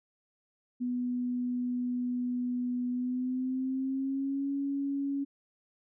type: tone with pitch glide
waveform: sine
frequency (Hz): 246.9 to 278.7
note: B3 to C#4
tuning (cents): 0 to +9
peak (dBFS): -29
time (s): 0.8-5.25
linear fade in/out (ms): 20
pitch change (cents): +209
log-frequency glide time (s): 2.9-4.51
effects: none